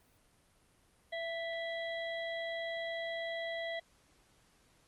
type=harmonic tone with a mistuned harmonic; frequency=658 Hz; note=E5; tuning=3 cents flat; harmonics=1 / 3 / 5 / 6; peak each=-38 / -41 / -47 / -53 dBFS; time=1.12-3.8 s; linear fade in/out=10 ms; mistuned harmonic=1; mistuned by=+24 cents; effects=pink hiss -68 dBFS RMS until 4.87 s + Opus 32 kbps